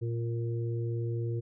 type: harmonic tone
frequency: 116.54 Hz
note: A#2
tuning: in tune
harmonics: 1 / 3 / 4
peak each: -30 / -38 / -42 dBFS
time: 0.01-1.41 s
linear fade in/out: 20 ms
effects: none

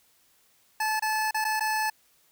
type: tone with dropouts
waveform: 25% pulse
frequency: 867 Hz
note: A5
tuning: 26 cents flat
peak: -21 dBFS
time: 0.8-1.9 s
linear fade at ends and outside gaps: 5 ms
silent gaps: 0.996-1.022 / 1.31-1.344 / 1.444-1.449 / 1.597-1.606 s
effects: white hiss -64 dBFS RMS until 2.31 s

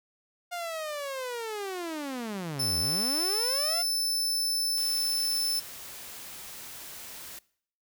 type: linear two-way sweep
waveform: sawtooth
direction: down then up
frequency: 712 to 77.8 to 712 Hz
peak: -29 dBFS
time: 0.51-3.83 s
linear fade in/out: 20 ms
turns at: 2.79 s
type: tone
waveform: sawtooth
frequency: 5280 Hz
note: E8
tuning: 2 cents sharp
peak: -24 dBFS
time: 2.59-5.6 s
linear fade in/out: 10 ms
type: noise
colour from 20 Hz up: white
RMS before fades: -43 dBFS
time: 4.77-7.39 s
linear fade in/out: 5 ms
effects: noise-tail reverb RT60 0.6 s tail -22 dB re dry

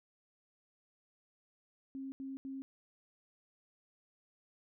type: tone bursts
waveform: sine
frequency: 268.8 Hz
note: C4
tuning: 47 cents sharp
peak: -40 dBFS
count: 3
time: 1.95-2.62 s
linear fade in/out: 0 ms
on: 170 ms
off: 80 ms
effects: none

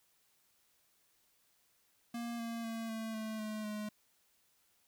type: tone with pitch steps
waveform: square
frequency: 235.2 / 231 / 226.9 / 222.9 / 218.9 / 215.1 / 211.2 Hz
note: A#3 / A#3 / A#3 / A3 / A3 / A3 / G#3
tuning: +16 / -16 / -47 / +23 / -9 / -39 / +29 cents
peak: -39 dBFS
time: 2.14-3.89 s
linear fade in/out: 5 ms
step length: 250 ms
effects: white hiss -73 dBFS RMS until 4.87 s

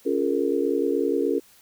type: chord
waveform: sine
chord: Bb minor seventh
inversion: first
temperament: just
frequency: 279.7 / 349.6 / 419.5 / 466.2 Hz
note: Db4 / F4 / Ab4 / Bb4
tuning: +16 / +2 / +17 / 0 cents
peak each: -26 dBFS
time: 0.05-1.4 s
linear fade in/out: 20 ms
effects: white hiss -55 dBFS RMS until 1.61 s

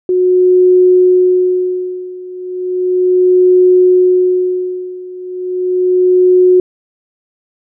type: tone with tremolo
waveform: sine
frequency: 365.1 Hz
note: F#4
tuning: 23 cents flat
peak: -4 dBFS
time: 0.09-6.6 s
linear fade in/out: 2 ms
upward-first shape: sine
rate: 0.35 Hz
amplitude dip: 90%
effects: none

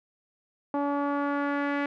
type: tone with low-pass filter sweep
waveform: sawtooth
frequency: 285.2 Hz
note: C#4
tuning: 49 cents sharp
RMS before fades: -28 dBFS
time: 0.74-1.86 s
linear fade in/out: 2 ms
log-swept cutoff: 930 to 2000 Hz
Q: 2.2
effects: none

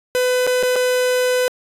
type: tone with dropouts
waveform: 45% pulse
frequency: 502 Hz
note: B4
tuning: 28 cents sharp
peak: -15 dBFS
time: 0.15-1.48 s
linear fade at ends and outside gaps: 0 ms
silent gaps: 0.467-0.474 / 0.628-0.633 / 0.757-0.762 s
effects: resampled to 32000 Hz

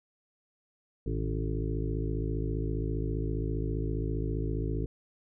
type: harmonic tone with a mistuned harmonic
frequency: 55 Hz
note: A1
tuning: in tune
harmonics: 1 / 2 / 3 / 5 / 6 / 7 / 8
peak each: -32 / -35 / -37 / -39 / -40 / -40 / -41 dBFS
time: 1.06-4.86 s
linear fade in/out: 5 ms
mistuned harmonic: 3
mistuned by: -71 cents
effects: none

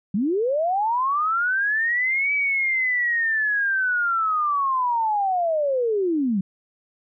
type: linear two-way sweep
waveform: sine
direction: up then down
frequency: 179.9 to 2300 to 179.9 Hz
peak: -19 dBFS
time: 0.14-6.41 s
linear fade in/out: 5 ms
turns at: 2.33 s
effects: none

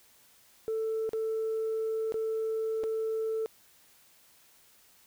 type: tone with dropouts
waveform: sine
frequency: 442.9 Hz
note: A4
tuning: 11 cents sharp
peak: -27 dBFS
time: 0.68-3.46 s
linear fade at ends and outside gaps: 0 ms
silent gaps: 1.092-1.133 / 2.122-2.142 / 2.835-2.839 s
effects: tanh soft clip ceiling -26 dBFS + white hiss -61 dBFS RMS until 5.06 s

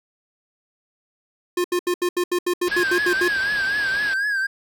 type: tone bursts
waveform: square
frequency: 355.3 Hz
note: F4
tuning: 30 cents sharp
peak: -19 dBFS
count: 12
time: 1.57-3.282 s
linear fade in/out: 5 ms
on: 73 ms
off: 76 ms
type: low-pass noise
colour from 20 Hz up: white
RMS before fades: -34 dBFS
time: 2.67-4.14 s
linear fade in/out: 5 ms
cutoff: 5300 Hz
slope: 96 dB/octave
type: tone with vibrato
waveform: triangle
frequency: 1620 Hz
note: G#6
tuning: 43 cents flat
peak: -18 dBFS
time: 2.71-4.47 s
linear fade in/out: 10 ms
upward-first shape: triangle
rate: 4 Hz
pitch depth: 100 cents each way
effects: none

